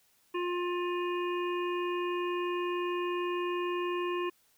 harmonic tone, 353.8 Hz, F4, 23 cents sharp, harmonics 1 / 3 / 5 / 7 / 8, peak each -31 / -36 / -45 / -43 / -46 dBFS, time 0.34-4.3 s, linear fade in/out 10 ms, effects white hiss -68 dBFS RMS until 4.57 s

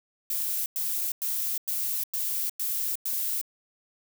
violet noise bursts, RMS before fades -29 dBFS, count 7, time 0.3-3.414 s, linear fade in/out 2 ms, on 360 ms, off 99 ms, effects none

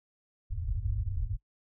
white low-pass noise, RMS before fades -32 dBFS, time 0.5-1.37 s, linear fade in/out 10 ms, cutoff 110 Hz, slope 96 dB/octave, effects noise-tail reverb RT60 0.1 s tail -22 dB re dry

